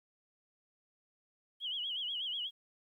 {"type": "tone with vibrato", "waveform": "sine", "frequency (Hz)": 3106, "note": "G7", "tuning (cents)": -17, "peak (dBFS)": -35, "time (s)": [1.6, 2.51], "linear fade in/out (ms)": 50, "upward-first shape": "sine", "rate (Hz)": 8.2, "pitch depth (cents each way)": 130, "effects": ["12-bit"]}